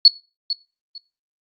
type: tone with echo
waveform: sine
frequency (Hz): 4394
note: C#8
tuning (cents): -16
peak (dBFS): -5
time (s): 0.05-0.08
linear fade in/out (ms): 2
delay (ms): 450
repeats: 2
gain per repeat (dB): -14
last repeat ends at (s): 0.98
effects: noise-tail reverb RT60 0.3 s tail -19 dB re dry + Opus 48 kbps